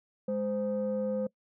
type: tone pair together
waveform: sine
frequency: 207.7 / 517.4 Hz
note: G#3 / C5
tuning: 0 / -19 cents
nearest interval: octave + major third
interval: 1581 cents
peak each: -31 / -29 dBFS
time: 0.28-1.27 s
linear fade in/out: 5 ms
effects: noise-tail reverb RT60 0.1 s tail -23 dB re dry + tanh soft clip ceiling -24 dBFS